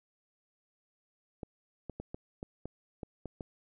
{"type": "clicks", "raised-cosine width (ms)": 2, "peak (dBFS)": -26, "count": 9, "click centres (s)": [1.432, 1.897, 2, 2.145, 2.429, 2.656, 3.032, 3.257, 3.408], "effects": []}